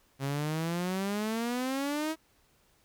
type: exponential sweep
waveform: sawtooth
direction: up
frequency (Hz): 134.4 to 323.1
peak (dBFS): -26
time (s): 0.19-2.16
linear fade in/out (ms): 50
effects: pink hiss -67 dBFS RMS until 2.84 s